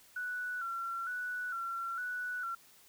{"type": "tone with vibrato", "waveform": "sine", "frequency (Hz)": 1420, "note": "F6", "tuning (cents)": 28, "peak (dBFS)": -35, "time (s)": [0.16, 2.55], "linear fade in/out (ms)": 5, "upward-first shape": "square", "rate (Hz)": 1.1, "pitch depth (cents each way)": 71, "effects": ["white hiss -61 dBFS RMS until 2.88 s"]}